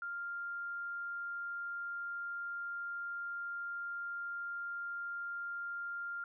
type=tone; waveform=sine; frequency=1396.9 Hz; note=F6; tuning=in tune; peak=-38 dBFS; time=0.02-6.24 s; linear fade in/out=2 ms; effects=none